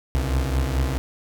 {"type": "beating tone pair", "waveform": "35% pulse", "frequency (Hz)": [65, 69.6], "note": ["C2", "C#2"], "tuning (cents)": [-11, 8], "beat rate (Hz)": 4.6, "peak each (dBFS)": [-20, -24], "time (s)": [0.15, 0.98], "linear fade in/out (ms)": 0, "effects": []}